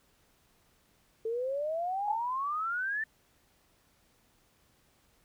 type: exponential sweep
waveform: sine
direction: up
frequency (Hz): 440 to 1799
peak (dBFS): -30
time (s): 1.25-3.04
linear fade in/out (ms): 5
type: tone with exponential decay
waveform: sine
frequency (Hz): 830.6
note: G#5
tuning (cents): 0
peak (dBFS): -23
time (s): 2.08-2.26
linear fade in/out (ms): 5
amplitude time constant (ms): 39
effects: pink hiss -68 dBFS RMS until 5.24 s